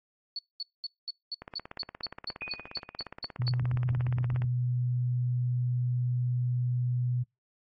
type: tone bursts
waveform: sine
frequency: 4435 Hz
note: C#8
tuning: in tune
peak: -32 dBFS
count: 14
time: 0.36-3.496 s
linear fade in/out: 2 ms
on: 29 ms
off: 210 ms
type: click train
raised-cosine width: 0.5 ms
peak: -26 dBFS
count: 52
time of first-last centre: 1.42-4.42 s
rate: 17 Hz
type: tone with exponential decay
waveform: sine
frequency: 2489 Hz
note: D#7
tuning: in tune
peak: -35 dBFS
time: 2.41-3.1 s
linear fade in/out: 2 ms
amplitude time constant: 150 ms
type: tone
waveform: sine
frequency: 123.47 Hz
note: B2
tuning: in tune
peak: -26 dBFS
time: 3.39-7.24 s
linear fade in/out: 20 ms
effects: noise-tail reverb RT60 0.2 s tail -26 dB re dry + AAC 32 kbps